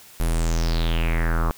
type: tone with low-pass filter sweep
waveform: square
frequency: 41.26 Hz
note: E1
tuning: 2 cents sharp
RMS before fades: -21 dBFS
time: 0.2-1.51 s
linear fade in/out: 0 ms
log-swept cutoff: 12000 to 1100 Hz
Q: 5.5
effects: white hiss -47 dBFS RMS until 1.57 s